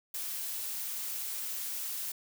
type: noise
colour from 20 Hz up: blue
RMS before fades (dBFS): -37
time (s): 0.14-2.12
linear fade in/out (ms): 5
effects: none